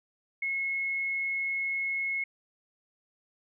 sine tone, 2176 Hz, C#7, 33 cents flat, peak -28 dBFS, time 0.42-2.24 s, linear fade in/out 5 ms, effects none

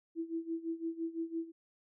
sine tone with tremolo, 329.6 Hz, E4, in tune, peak -32 dBFS, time 0.15-1.52 s, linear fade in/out 50 ms, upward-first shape sine, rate 5.9 Hz, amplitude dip 85%, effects none

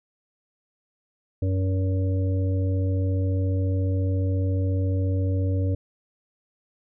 harmonic tone, 94.3 Hz, F#2, 33 cents sharp, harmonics 1 / 3 / 5 / 6, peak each -21 / -31 / -35 / -37 dBFS, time 1.42-5.75 s, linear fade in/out 5 ms, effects none

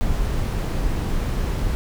brown noise, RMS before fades -22 dBFS, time 0.01-1.75 s, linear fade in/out 0 ms, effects none

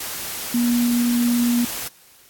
sine tone in noise, 239.7 Hz, A#3, 48 cents sharp, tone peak -16 dBFS, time 0.54-1.65 s, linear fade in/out 5 ms, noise white, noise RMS -29 dBFS, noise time 0-1.88 s, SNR +10 dB, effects white hiss -51 dBFS RMS until 2.29 s + AAC 64 kbps

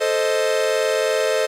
45% pulse chord, A diminished, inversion none, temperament equal, 440 / 523.3 / 622.3 Hz, A4 / C5 / Eb5, 0 / 0 / 0 cents, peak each -22 dBFS, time 0-1.47 s, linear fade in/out 20 ms, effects low-pass 10000 Hz 12 dB/octave + 9-bit

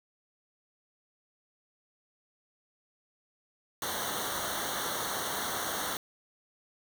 pink noise with comb filter, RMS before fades -34 dBFS, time 3.82-5.97 s, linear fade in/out 2 ms, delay 0.4 ms, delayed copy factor -1, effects none

